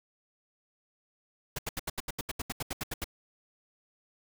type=noise bursts; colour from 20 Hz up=pink; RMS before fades=-34 dBFS; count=15; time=1.56-3.043 s; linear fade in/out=5 ms; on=27 ms; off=77 ms; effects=none